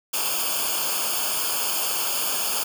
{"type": "noise with comb filter", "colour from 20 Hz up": "white", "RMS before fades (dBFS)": -25, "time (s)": [0.13, 2.64], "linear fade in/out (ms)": 10, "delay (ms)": 0.51, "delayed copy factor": -1, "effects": []}